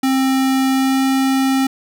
square tone with pitch glide, 264.9 to 266.7 Hz, C4 to C4, +22 to +33 cents, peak -14 dBFS, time 0.03-1.67 s, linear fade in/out 5 ms, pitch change +11 cents, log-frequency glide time 0.7-1.03 s, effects none

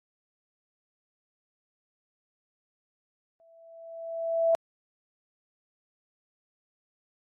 sine tone with exponential growth, 662 Hz, E5, 7 cents sharp, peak -18 dBFS, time 3.4-4.55 s, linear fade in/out 0 ms, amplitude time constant 250 ms, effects AAC 32 kbps

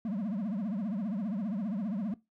triangle tone with vibrato, 207.5 Hz, G#3, 1 cent flat, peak -29 dBFS, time 0.05-2.14 s, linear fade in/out 2 ms, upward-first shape triangle, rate 15 Hz, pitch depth 270 cents each way, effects noise-tail reverb RT60 0.2 s tail -18 dB re dry

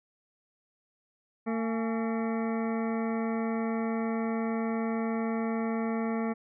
harmonic tone with a mistuned harmonic, 226.1 Hz, A3, 47 cents sharp, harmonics 1 / 2 / 3 / 4 / 5 / 6 / 8 / 9 / 10, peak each -29 / -35 / -39 / -41 / -43 / -45 / -47 / -48 / -49 dBFS, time 1.46-6.34 s, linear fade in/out 20 ms, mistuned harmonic 4, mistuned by -120 cents, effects none

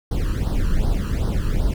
brown noise with flanger, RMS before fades -20 dBFS, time 0.11-1.74 s, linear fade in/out 5 ms, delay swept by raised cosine 0.2 to 0.71 ms, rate 2.6 Hz, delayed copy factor +0.95, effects none

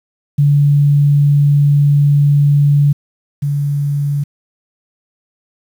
sine tone pair in turn, 144 / 143.43 Hz, D3 / D3, -34 / -41 cents, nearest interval unison, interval 7 cents, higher first, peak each -7 / -13 dBFS, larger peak first, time 0.38-2.93 / 3.42-4.24 s, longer first, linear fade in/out 10 ms, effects 7-bit

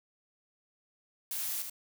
blue noise with echo, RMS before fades -36 dBFS, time 1.31-1.62 s, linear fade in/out 2 ms, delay 78 ms, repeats 1, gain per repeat -5 dB, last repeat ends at 1.698 s, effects none

